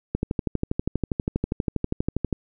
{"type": "click train", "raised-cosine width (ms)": 3, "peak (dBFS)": -10, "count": 28, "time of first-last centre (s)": [0.15, 2.327], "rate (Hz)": 12.4, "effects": []}